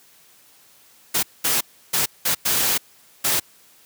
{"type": "noise bursts at uneven times", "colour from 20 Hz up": "white", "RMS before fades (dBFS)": -20, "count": 6, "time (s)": [[1.14, 1.23], [1.44, 1.61], [1.93, 2.06], [2.25, 2.35], [2.45, 2.78], [3.24, 3.4]], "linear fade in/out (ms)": 10, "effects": ["white hiss -53 dBFS RMS until 3.85 s", "high-pass 80 Hz 12 dB/octave"]}